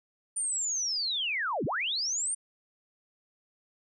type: linear two-way sweep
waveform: sine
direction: down then up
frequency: 9160 to 106 to 9160 Hz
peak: -28 dBFS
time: 0.36-2.35 s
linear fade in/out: 10 ms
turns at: 1.65 s
effects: none